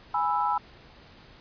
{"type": "chord", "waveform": "sine", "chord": "E major", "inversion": "first", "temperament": "equal", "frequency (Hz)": [830.6, 987.8, 1318.5], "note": ["G#5", "B5", "E6"], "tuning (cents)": [0, 0, 0], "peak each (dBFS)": [-27, -27, -29], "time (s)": [0.14, 0.58], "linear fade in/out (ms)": 5, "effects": ["pink hiss -52 dBFS RMS until 1.4 s", "resampled to 11025 Hz"]}